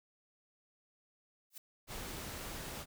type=noise with exponential growth; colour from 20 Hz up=blue; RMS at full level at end=-42 dBFS; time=1.5-1.58 s; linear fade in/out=5 ms; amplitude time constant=16 ms
type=noise; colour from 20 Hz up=pink; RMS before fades=-44 dBFS; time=1.87-2.86 s; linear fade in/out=50 ms
effects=none